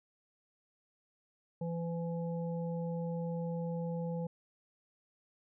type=harmonic tone; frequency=168.3 Hz; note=E3; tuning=36 cents sharp; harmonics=1 / 3 / 5; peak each=-35 / -40 / -49 dBFS; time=1.61-4.27 s; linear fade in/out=5 ms; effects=none